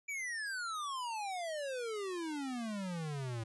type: exponential sweep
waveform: square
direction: down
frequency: 2341 to 110 Hz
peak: -38 dBFS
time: 0.08-3.44 s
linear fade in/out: 10 ms
effects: resampled to 24000 Hz